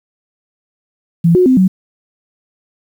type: tone with pitch steps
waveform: sine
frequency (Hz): 168.4 / 364.4 / 258.3 / 187.2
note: E3 / F#4 / C4 / F#3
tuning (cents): +37 / -26 / -22 / +20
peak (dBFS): -6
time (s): 1.24-1.68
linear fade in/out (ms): 10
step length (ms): 110
effects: 7-bit